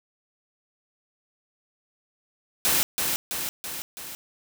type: noise with echo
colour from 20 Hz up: white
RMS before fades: -22 dBFS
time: 2.65-2.83 s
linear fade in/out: 0 ms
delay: 330 ms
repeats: 4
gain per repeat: -4 dB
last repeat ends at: 4.15 s
effects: none